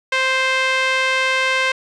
sawtooth tone with band-pass filter, 523.3 Hz, C5, in tune, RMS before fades -18 dBFS, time 0.12-1.72 s, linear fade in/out 5 ms, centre 2200 Hz, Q 1.5, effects resampled to 24000 Hz

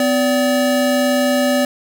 square tone pair together, 253.6 / 578 Hz, B3 / D5, +46 / -28 cents, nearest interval octave + major second, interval 1426 cents, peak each -17 dBFS, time 0-1.65 s, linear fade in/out 2 ms, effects none

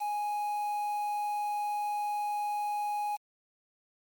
triangle tone with quantisation, 830.6 Hz, G#5, in tune, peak -28 dBFS, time 0-3.17 s, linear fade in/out 20 ms, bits 8, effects Opus 48 kbps

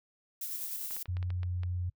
violet noise with tremolo, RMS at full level -37 dBFS, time 0.41-1.03 s, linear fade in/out 5 ms, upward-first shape square, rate 10 Hz, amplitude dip 25%
clicks, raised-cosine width 0.3 ms, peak -31 dBFS, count 8, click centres 0.909 / 0.966 / 1.057 / 1.169 / 1.228 / 1.304 / 1.432 / 1.634 s
sine tone with pitch glide, 89.9 to 89.38 Hz, F#2 to F2, -49 to +41 cents, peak -31 dBFS, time 1.08-1.9 s, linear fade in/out 10 ms, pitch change -10 cents, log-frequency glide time 1.24-1.63 s
effects noise-tail reverb RT60 0.1 s tail -25 dB re dry

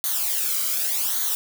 blue noise with flanger, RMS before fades -24 dBFS, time 0.04-1.35 s, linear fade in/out 0 ms, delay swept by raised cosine 0.38 to 1.15 ms, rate 0.86 Hz, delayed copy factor -0.75, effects none

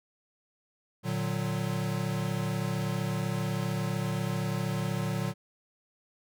square chord, Bb augmented, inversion none, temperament equal with one note detuned, 116.54 / 149.23 / 185 Hz, Bb2 / D3 / F#3, 0 / +28 / 0 cents, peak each -34 dBFS, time 1.03-5.34 s, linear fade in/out 50 ms, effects none

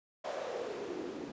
white noise with band-pass filter sweep, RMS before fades -40 dBFS, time 0.24-1.32 s, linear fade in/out 10 ms, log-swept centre 640 to 270 Hz, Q 4.4, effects resampled to 16000 Hz

